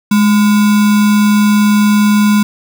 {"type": "tone with sample-and-hold", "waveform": "sine", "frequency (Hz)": 208.8, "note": "G#3", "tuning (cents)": 10, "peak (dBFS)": -6, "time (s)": [0.11, 2.43], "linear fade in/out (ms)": 5, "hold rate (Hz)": 1225, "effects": []}